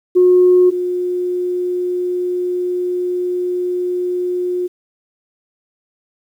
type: tone pair in turn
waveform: sine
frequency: 362.2 / 359.1 Hz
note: F#4 / F4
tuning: -37 / +48 cents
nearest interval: unison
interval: 15 cents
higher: first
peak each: -6 / -16 dBFS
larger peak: first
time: 0.15-0.71 / 0.71-4.68 s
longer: second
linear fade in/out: 20 ms
effects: tanh soft clip ceiling -2 dBFS + 8-bit